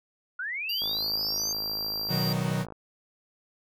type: linear sweep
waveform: sine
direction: up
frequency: 1396.9 to 6430 Hz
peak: -30 dBFS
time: 0.39-1.53 s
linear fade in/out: 5 ms
type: tone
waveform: square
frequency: 4730 Hz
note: D8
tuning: 12 cents sharp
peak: -30 dBFS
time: 0.69-2.33 s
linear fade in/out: 5 ms
type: click train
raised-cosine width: 1 ms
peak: -27 dBFS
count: 103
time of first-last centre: 0.82-2.723 s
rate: 53.6 Hz
type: chord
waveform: 45% pulse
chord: B major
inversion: none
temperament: equal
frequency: 123.47 / 155.56 / 185 Hz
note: B2 / D#3 / F#3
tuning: 0 / 0 / 0 cents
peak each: -31 / -30 / -30 dBFS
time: 2.08-2.66 s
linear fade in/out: 50 ms
effects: none